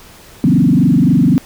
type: tone with frequency modulation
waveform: sine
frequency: 211 Hz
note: G#3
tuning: 28 cents sharp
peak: -7 dBFS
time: 0.44-1.38 s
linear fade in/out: 0 ms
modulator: 23.7 Hz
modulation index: 2.9
effects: pink hiss -40 dBFS RMS until 1.45 s